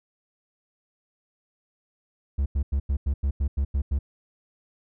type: tone bursts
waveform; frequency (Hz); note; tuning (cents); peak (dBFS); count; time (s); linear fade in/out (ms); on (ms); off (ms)
triangle; 69.3; C#2; 0; -19; 10; 2.38-3.99; 10; 80; 90
effects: none